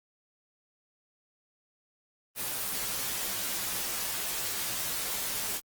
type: noise with comb filter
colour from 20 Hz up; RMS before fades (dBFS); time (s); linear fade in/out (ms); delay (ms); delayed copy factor
white; -33; 2.35-5.61; 50; 13; -0.85
effects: Opus 24 kbps